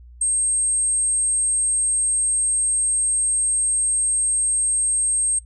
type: tone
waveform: sine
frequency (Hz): 8440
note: C9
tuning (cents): +14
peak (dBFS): -17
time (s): 0.21-5.39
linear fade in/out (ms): 5
effects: noise-tail reverb RT60 0.1 s tail -17 dB re dry + added 60 Hz sine -41 dBFS peak until 5.45 s